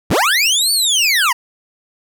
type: linear two-way sweep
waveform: 25% pulse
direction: up then down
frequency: 31.52 to 4571 to 892 Hz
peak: -8 dBFS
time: 0.1-1.33 s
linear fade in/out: 10 ms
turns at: 0.72 s
effects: none